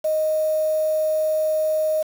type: tone with quantisation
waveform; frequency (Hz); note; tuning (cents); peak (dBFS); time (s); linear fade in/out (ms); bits
sine; 622.3; D#5; 0; -18; 0.04-2.03; 10; 6
effects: none